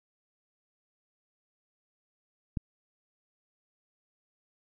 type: click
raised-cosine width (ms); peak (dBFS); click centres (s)
5; -18; 2.572
effects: none